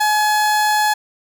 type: tone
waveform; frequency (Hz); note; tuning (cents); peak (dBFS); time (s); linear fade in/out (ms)
30% pulse; 848; G#5; +36; -11; 0-0.94; 10
effects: none